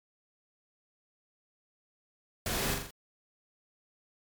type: noise with echo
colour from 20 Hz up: pink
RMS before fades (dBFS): -33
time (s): 2.46-2.74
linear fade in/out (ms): 2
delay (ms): 42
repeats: 4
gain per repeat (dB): -4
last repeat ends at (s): 2.908
effects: MP3 96 kbps